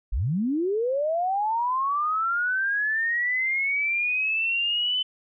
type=linear sweep; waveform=sine; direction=up; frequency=36.71 to 3040 Hz; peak=-22 dBFS; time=0.12-5.03 s; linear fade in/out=10 ms; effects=none